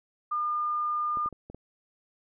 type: tone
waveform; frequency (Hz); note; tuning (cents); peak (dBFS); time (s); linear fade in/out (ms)
sine; 1209; D6; +50; -26; 0.31-1.29; 10
type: clicks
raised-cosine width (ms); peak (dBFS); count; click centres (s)
2; -30; 5; 1.172 / 1.26 / 1.327 / 1.5 / 1.546
effects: none